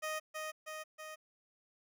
15% pulse tone with echo, 622 Hz, D#5, 1 cent flat, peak -30 dBFS, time 0.02-0.2 s, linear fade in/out 20 ms, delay 320 ms, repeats 3, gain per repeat -3 dB, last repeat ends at 1.16 s, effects none

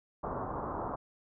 white low-pass noise, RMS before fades -37 dBFS, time 0.23-0.96 s, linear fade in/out 10 ms, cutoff 1200 Hz, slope 48 dB/octave, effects none

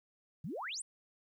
sine exponential sweep, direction up, 130.81 to 9780 Hz, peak -38 dBFS, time 0.44-0.82 s, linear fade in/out 5 ms, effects 12-bit

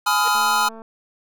square chord, F half-diminished seventh, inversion first, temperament just, 838.1 / 1005.8 / 1257.2 / 1396.9 Hz, Ab5 / Cb6 / Eb6 / F6, +16 / +31 / +18 / 0 cents, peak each -23 dBFS, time 0.06-0.69 s, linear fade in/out 10 ms
sawtooth tone with exponential growth, 467.8 Hz, A#4, 6 cents sharp, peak -22 dBFS, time 0.2-0.28 s, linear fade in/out 1 ms, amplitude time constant 17 ms
click train, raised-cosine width 1 ms, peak -27 dBFS, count 106, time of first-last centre 0.35-0.819 s, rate 224 Hz
effects none

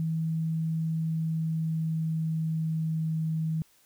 sine tone with pitch glide, 161.3 to 159.54 Hz, E3 to D#3, -37 to +44 cents, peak -26 dBFS, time 0-3.62 s, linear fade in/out 0 ms, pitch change -19 cents, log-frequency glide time 0.8-3.17 s, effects white hiss -63 dBFS RMS until 3.85 s

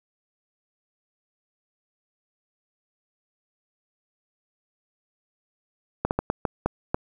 slowing click train, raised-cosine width 1 ms, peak -8 dBFS, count 7, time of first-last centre 6.05-6.945 s, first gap 59 ms, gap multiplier 1.37, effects 8-bit

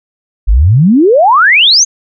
sine exponential sweep, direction up, 44.26 to 6720 Hz, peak -3 dBFS, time 0.47-1.85 s, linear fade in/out 20 ms, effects none

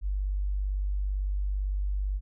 sine tone, 48.93 Hz, G1, 2 cents flat, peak -26 dBFS, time 0.01-2.21 s, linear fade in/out 50 ms, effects none

